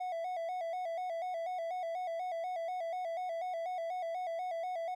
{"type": "tone with vibrato", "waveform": "triangle", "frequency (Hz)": 698, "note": "F5", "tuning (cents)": -1, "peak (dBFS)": -33, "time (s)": [0, 4.95], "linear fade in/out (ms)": 10, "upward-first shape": "square", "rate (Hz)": 4.1, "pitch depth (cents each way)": 85, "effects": []}